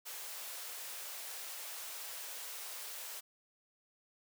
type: high-pass noise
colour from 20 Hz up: white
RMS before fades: -45 dBFS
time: 0.05-3.21 s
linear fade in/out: 20 ms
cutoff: 460 Hz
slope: 24 dB/octave
effects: none